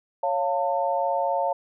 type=chord; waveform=sine; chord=Db augmented; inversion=none; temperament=equal with one note detuned; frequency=554.4 / 698.5 / 896.4 Hz; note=Db5 / F5 / A5; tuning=0 / 0 / +32 cents; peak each=-26 dBFS; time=0.23-1.53 s; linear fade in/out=5 ms; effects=none